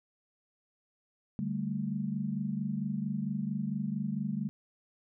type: chord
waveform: sine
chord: D suspended fourth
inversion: none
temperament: just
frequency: 146.83 / 195.78 / 220.2 Hz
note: D3 / G3 / A3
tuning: 0 / -2 / +2 cents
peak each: -37 / -34 / -35 dBFS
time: 1.39-4.49 s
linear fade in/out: 0 ms
effects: none